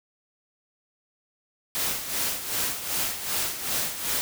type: noise with tremolo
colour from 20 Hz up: white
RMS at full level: -26 dBFS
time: 1.75-4.21 s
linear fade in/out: 0 ms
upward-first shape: sine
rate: 2.6 Hz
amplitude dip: 65%
effects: none